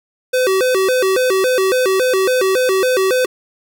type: tone with vibrato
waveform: square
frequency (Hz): 440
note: A4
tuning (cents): 0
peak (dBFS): -13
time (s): 0.33-3.26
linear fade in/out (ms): 10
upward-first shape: square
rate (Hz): 3.6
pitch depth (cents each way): 250
effects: none